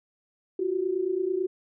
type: tone pair together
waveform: sine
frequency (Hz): 349.2 / 378.3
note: F4 / F#4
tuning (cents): 0 / +38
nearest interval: minor second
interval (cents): 138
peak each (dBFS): -29 / -26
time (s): 0.59-1.47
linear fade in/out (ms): 5
effects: none